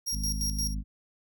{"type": "tone with tremolo", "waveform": "sawtooth", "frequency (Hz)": 5610, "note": "F8", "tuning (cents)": 7, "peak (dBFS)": -26, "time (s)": [0.06, 0.75], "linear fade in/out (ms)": 20, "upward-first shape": "square", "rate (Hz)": 5.7, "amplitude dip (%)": 75}
{"type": "harmonic tone", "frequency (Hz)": 51.91, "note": "G#1", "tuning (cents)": 0, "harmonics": [1, 2, 3, 4, 5], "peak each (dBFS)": [-30, -44, -41, -40, -45], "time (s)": [0.11, 0.84], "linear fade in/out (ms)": 50}
{"effects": []}